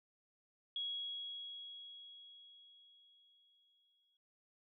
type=tone with exponential decay; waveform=sine; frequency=3322 Hz; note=G#7; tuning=in tune; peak=-37 dBFS; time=0.76-4.17 s; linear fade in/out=2 ms; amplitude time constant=740 ms; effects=none